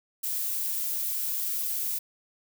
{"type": "noise", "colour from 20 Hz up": "violet", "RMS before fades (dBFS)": -30, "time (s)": [0.23, 1.99], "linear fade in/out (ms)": 10, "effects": []}